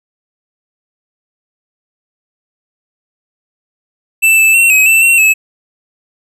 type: tone with pitch steps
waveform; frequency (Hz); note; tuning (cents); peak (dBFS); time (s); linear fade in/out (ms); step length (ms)
square; 2653 / 2633 / 2718 / 2542 / 2664 / 2724 / 2592; E7 / E7 / F7 / D#7 / E7 / F7 / E7; +10 / -3 / -48 / +36 / +18 / -44 / -30; -6; 4.22-5.34; 20; 160
effects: none